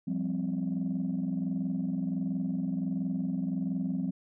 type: chord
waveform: sine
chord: F suspended second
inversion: none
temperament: equal with one note detuned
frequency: 174.61 / 196 / 260.4 Hz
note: F3 / G3 / C4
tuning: 0 / 0 / -8 cents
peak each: -32 dBFS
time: 0.07-4.11 s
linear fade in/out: 10 ms
effects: tanh soft clip ceiling -23 dBFS